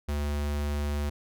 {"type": "tone", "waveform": "square", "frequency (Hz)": 73, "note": "D2", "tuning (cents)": -10, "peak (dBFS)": -28, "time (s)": [0.08, 1.1], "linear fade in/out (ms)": 10, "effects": []}